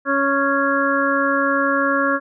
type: harmonic tone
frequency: 277.2 Hz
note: C#4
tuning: in tune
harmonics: 1 / 2 / 4 / 5 / 6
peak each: -22 / -22 / -22 / -22 / -22 dBFS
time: 0.05-2.2 s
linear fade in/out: 50 ms
effects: none